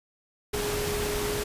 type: tone in noise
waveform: sine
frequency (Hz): 415.3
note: G#4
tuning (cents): 0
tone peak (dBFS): -30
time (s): 0.53-1.44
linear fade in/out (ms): 10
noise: pink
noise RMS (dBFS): -31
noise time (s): 0.53-1.44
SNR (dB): -2
effects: resampled to 32000 Hz